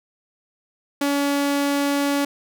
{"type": "tone", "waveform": "sawtooth", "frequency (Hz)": 283.4, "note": "C#4", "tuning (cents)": 38, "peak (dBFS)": -15, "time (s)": [1.01, 2.25], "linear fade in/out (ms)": 5, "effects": []}